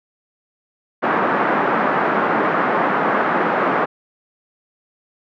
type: band-pass noise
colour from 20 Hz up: white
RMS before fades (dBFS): -18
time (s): 1.02-3.86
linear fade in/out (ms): 20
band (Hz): 180 to 1500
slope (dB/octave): 24
effects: none